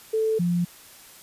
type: tone pair in turn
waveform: sine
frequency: 440 / 174.61 Hz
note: A4 / F3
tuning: 0 / 0 cents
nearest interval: octave + major third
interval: 1600 cents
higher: first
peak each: -20 dBFS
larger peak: neither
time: 0.13-0.39 / 0.39-0.65 s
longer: neither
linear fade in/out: 10 ms
effects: white hiss -48 dBFS RMS until 1.22 s + resampled to 32000 Hz